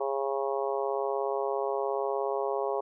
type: harmonic tone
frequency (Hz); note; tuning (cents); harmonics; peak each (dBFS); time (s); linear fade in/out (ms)
137; C#3; -20; 3 / 4 / 5 / 6 / 7 / 8; -31 / -33 / -35 / -37 / -38 / -39; 0-2.81; 10
effects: none